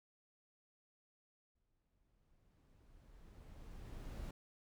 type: noise with exponential growth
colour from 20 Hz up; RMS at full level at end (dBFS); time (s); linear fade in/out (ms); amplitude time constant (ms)
brown; -44; 1.55-4.31; 5; 600
effects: none